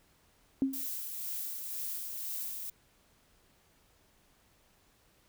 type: tone with exponential decay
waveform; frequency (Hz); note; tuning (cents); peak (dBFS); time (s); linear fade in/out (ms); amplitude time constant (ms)
sine; 268.4; C4; +44; -22; 0.62-0.87; 1; 54
type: noise with tremolo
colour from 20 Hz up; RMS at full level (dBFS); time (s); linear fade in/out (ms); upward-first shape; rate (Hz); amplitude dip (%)
violet; -37; 0.73-2.7; 5; sine; 2; 35
effects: pink hiss -67 dBFS RMS until 5.28 s